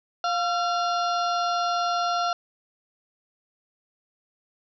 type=harmonic tone with a mistuned harmonic; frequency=702 Hz; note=F5; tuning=9 cents sharp; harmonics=1 / 2 / 4 / 5 / 6 / 7 / 8; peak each=-25 / -26 / -38 / -39 / -36 / -45 / -41 dBFS; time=0.24-2.33 s; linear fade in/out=2 ms; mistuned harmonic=2; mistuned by=-52 cents; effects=none